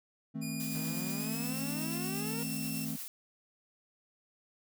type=chord; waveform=triangle; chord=A diminished; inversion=second; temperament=just; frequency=158.4 / 220 / 264 Hz; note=Eb3 / A3 / C4; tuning=+31 / 0 / +16 cents; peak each=-38 / -37 / -38 dBFS; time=0.34-2.97 s; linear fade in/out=20 ms
type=tone with pitch glide; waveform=10% pulse; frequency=2440 to 2692 Hz; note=D#7 to E7; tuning=-34 to +36 cents; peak=-33 dBFS; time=0.41-2.86 s; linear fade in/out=20 ms; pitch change=+170 cents; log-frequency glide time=1.15-1.55 s
type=noise with tremolo; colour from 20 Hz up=blue; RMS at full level=-41 dBFS; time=0.6-3.08 s; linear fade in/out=0 ms; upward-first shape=sine; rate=8.4 Hz; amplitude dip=30%
type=exponential sweep; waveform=sawtooth; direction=up; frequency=150.1 to 476.1 Hz; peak=-38 dBFS; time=0.75-2.43 s; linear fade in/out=0 ms
effects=none